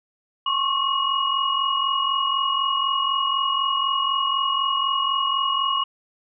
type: tone cluster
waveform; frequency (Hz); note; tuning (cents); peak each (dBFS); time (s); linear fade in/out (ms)
sine; 1073 / 1117 / 2891; C6 / C#6 / F#7; +43 / +13 / -41; -24; 0.46-5.84; 5
effects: none